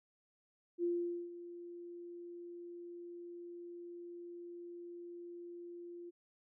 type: tone with ADSR envelope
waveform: sine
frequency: 347 Hz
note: F4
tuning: 11 cents flat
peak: -31 dBFS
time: 0.78-6.11 s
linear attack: 56 ms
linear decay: 460 ms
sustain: -15 dB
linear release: 22 ms
effects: none